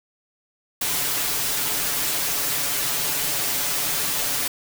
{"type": "noise with comb filter", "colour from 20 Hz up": "white", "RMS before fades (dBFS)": -24, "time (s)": [0.81, 4.48], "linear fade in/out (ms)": 5, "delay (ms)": 6.9, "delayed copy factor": 0.95, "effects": []}